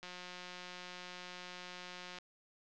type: click train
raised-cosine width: 0.2 ms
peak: -30 dBFS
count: 389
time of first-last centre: 0.03-2.186 s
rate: 180 Hz
effects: low-pass 6000 Hz 12 dB/octave + 12-bit